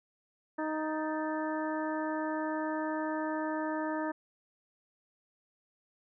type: harmonic tone with a mistuned harmonic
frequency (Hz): 311.1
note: D#4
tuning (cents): 0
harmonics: 1 / 2 / 3 / 4 / 5 / 6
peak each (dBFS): -34 / -37 / -38 / -43 / -45 / -44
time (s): 0.58-4.12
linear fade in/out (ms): 10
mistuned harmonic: 6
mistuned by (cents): -96
effects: none